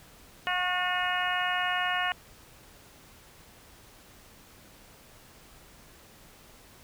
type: harmonic tone with a mistuned harmonic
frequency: 361.1 Hz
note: F#4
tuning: 42 cents flat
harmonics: 2 / 3 / 4 / 5 / 6 / 7 / 8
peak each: -32 / -34 / -33 / -32 / -39 / -38 / -34 dBFS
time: 0.47-2.12 s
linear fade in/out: 0 ms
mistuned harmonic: 3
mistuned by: +19 cents
effects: pink hiss -54 dBFS RMS until 6.83 s